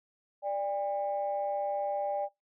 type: tone pair together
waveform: sine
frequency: 589 / 803.9 Hz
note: D5 / G5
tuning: +5 / +43 cents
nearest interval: perfect fourth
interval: 538 cents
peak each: -31 / -32 dBFS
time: 0.42-2.29 s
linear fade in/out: 50 ms
effects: noise-tail reverb RT60 0.2 s tail -24 dB re dry + tanh soft clip ceiling -22 dBFS